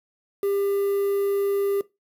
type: tone with quantisation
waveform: triangle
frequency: 399 Hz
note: G4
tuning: 31 cents sharp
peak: -19 dBFS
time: 0.43-1.81 s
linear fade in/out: 2 ms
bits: 7
effects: noise-tail reverb RT60 0.2 s tail -18 dB re dry